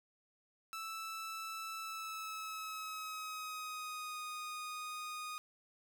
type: tone with pitch glide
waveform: sawtooth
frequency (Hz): 1318.5 to 1237.3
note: E6 to D#6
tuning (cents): 0 to -10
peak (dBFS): -38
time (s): 0.73-5.38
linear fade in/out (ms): 0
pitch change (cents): -110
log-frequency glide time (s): 1.8-4.24
effects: none